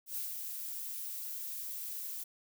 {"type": "noise with ADSR envelope", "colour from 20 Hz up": "violet", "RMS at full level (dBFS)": -37, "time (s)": [0.06, 2.24], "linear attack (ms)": 110, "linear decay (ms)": 130, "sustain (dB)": -4, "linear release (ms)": 11, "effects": []}